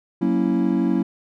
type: chord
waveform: triangle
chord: F# dominant seventh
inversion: none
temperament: equal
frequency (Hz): 185 / 233.1 / 277.2 / 329.6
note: F#3 / A#3 / C#4 / E4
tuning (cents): 0 / 0 / 0 / 0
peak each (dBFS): -21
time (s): 0.21-1.03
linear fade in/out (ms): 10
effects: none